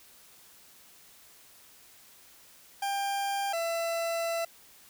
40% pulse tone pair in turn, 796 / 669.4 Hz, G5 / E5, +26 / +26 cents, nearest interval minor third, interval 300 cents, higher first, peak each -28 dBFS, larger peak neither, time 2.82-3.53 / 3.53-4.45 s, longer second, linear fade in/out 5 ms, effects white hiss -56 dBFS RMS until 4.89 s

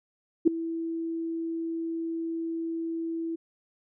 sine tone with ADSR envelope, 329.6 Hz, E4, in tune, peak -12 dBFS, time 0.45-3.36 s, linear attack 25 ms, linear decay 4 ms, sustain -17 dB, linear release 12 ms, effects none

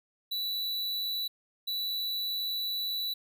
square tone bursts at uneven times, 3951 Hz, B7, in tune, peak -31 dBFS, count 2, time 0.31-1.28 / 1.67-3.14 s, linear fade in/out 10 ms, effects none

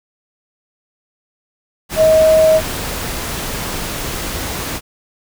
sine tone in noise, 633 Hz, D#5, 30 cents sharp, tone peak -7 dBFS, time 1.96-2.61 s, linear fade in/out 50 ms, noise pink, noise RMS -23 dBFS, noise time 1.89-4.81 s, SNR +13 dB, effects none

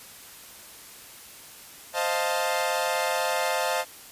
sawtooth chord, F dominant seventh, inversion second, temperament equal, 523.3 / 622.3 / 698.5 / 880 Hz, C5 / Eb5 / F5 / A5, 0 / 0 / 0 / 0 cents, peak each -26 dBFS, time 1.93-3.85 s, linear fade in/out 50 ms, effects white hiss -46 dBFS RMS until 4.11 s + resampled to 32000 Hz

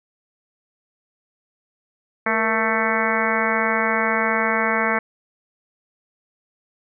harmonic tone with a mistuned harmonic, 221.4 Hz, A3, 11 cents sharp, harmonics 1 / 2 / 3 / 4 / 5 / 6 / 7 / 8 / 9 / 10, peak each -27 / -27 / -27 / -27 / -27 / -27 / -27 / -27 / -27 / -27 dBFS, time 2.26-4.99 s, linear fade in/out 5 ms, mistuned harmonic 2, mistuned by +84 cents, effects none

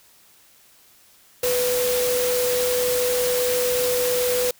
sine tone in noise, 495.5 Hz, B4, 6 cents sharp, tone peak -20 dBFS, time 1.43-4.51 s, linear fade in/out 5 ms, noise white, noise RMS -26 dBFS, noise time 1.43-4.51 s, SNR +3 dB, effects white hiss -54 dBFS RMS until 4.59 s

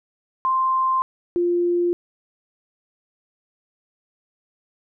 sine tone pair in turn, 1046.5 / 349.2 Hz, C6 / F4, 0 / 0 cents, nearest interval octave + perfect fifth, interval 1900 cents, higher first, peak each -17 dBFS, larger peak neither, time 0.45-1.02 / 1.36-1.93 s, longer neither, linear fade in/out 0 ms, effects none

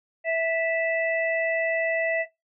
harmonic tone, 657 Hz, E5, 6 cents flat, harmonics 1 / 3 / 4, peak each -23 / -27 / -34 dBFS, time 0.24-2.26 s, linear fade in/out 50 ms, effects noise-tail reverb RT60 0.2 s tail -18 dB re dry

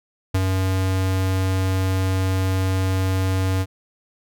square tone with ADSR envelope, 94.4 Hz, F#2, 35 cents sharp, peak -16 dBFS, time 0.34-3.66 s, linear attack 9 ms, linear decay 36 ms, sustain -3 dB, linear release 48 ms, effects none

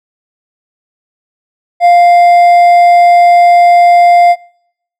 triangle tone with hard clipping, 699 Hz, F5, 1 cent sharp, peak -3 dBFS, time 1.8-4.36 s, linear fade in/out 50 ms, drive 7 dB, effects noise-tail reverb RT60 0.7 s tail -25 dB re dry

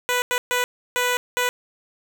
10% pulse tone bursts at uneven times, 493.9 Hz, B4, in tune, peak -11 dBFS, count 5, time 0.09-0.22 / 0.31-0.38 / 0.51-0.64 / 0.96-1.17 / 1.37-1.49 s, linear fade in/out 0 ms, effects none

